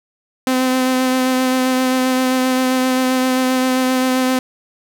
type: tone with vibrato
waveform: sawtooth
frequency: 257.3 Hz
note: C4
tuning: 29 cents flat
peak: -10 dBFS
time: 0.47-4.39 s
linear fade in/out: 2 ms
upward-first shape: sine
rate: 7.6 Hz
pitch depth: 15 cents each way
effects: none